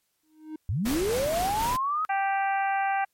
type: tone with exponential growth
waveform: triangle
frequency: 311.1 Hz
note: D#4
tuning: in tune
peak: -29 dBFS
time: 0.23-0.56 s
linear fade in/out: 5 ms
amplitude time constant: 71 ms
type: linear sweep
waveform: sine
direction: up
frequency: 77.5 to 1286 Hz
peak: -24 dBFS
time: 0.69-2.05 s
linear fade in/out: 0 ms
type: noise with tremolo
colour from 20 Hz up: pink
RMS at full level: -31 dBFS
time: 0.85-1.77 s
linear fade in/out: 10 ms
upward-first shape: triangle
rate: 4 Hz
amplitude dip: 35%
type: harmonic tone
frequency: 392 Hz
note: G4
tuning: in tune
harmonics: 2 / 3 / 4 / 5 / 6 / 7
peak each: -24 / -37 / -32 / -37 / -38 / -42 dBFS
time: 2.09-3.05 s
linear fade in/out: 10 ms
effects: white hiss -74 dBFS RMS until 3.13 s + MP3 64 kbps